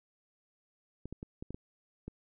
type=clicks; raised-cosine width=3 ms; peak=-28 dBFS; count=7; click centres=1.056 / 1.126 / 1.229 / 1.425 / 1.506 / 1.545 / 2.08 s; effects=none